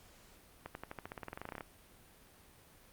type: accelerating click train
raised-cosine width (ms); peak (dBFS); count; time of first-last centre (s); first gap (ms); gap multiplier
0.5; -27; 19; 0.66-1.608; 91; 0.93
effects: pink hiss -61 dBFS RMS until 2.92 s + Opus 48 kbps